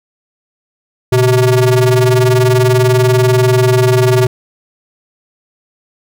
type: ring-modulated tone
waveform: square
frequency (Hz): 129.6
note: C3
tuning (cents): -16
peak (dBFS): -5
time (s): 1.12-4.27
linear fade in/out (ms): 5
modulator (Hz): 249
effects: none